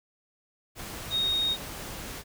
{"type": "tone in noise", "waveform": "sine", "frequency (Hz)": 3729, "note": "A#7", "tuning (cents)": 0, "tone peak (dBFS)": -24, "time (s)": [1.1, 1.57], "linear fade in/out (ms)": 50, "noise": "pink", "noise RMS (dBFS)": -39, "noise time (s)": [0.75, 2.24], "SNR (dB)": 12, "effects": []}